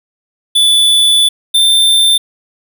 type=tone pair in turn; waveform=square; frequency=3473 / 3571 Hz; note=A7 / A7; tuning=-23 / +25 cents; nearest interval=unison; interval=48 cents; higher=second; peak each=-7 dBFS; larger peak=neither; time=0.55-1.29 / 1.54-2.18 s; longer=first; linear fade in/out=10 ms; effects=none